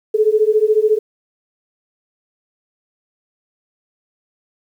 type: beating tone pair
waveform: sine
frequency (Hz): 423.7 / 437.7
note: G#4 / A4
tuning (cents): +35 / -9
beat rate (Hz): 14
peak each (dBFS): -14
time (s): 0.14-0.99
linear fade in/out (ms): 10
effects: 8-bit